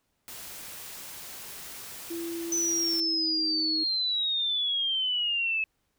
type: noise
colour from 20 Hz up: white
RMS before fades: -42 dBFS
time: 0.28-3 s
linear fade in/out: 0 ms
type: tone with pitch glide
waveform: sine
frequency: 336.5 to 314 Hz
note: E4 to D#4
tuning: +36 to +16 cents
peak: -32 dBFS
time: 2.1-3.84 s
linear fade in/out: 10 ms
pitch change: -120 cents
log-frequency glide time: 2.8-3.5 s
type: exponential sweep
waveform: sine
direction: down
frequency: 6090 to 2587 Hz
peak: -25 dBFS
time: 2.52-5.64 s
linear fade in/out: 2 ms
effects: pink hiss -75 dBFS RMS until 5.98 s